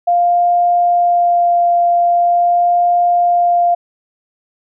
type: tone with vibrato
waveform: sine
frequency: 698.5 Hz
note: F5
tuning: in tune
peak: -9 dBFS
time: 0.07-3.75 s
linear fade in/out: 10 ms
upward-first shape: sine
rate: 0.43 Hz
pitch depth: 9 cents each way
effects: none